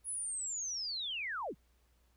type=linear sweep; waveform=sine; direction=down; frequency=10548 to 93.6 Hz; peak=-36 dBFS; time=0.04-1.55 s; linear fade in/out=50 ms; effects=added 60 Hz sine -68 dBFS peak until 2.16 s + pink hiss -75 dBFS RMS until 2.16 s